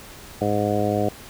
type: harmonic tone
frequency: 103.83 Hz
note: G#2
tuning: in tune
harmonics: 1 / 2 / 3 / 4 / 5 / 6 / 7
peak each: -27 / -27 / -27 / -27 / -27 / -27 / -27 dBFS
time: 0.41-1.09 s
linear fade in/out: 5 ms
effects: pink hiss -42 dBFS RMS until 1.29 s